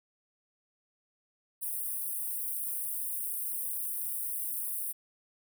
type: high-pass noise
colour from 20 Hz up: white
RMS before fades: -35 dBFS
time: 1.61-4.93 s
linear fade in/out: 20 ms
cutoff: 8800 Hz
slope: 96 dB/octave
effects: none